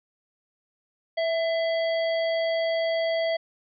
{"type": "harmonic tone with a mistuned harmonic", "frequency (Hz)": 657, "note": "E5", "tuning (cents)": -6, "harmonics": [1, 3, 5, 7], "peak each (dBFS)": [-23, -33, -37, -40], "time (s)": [1.17, 3.37], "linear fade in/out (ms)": 10, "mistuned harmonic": 3, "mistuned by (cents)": 35, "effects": []}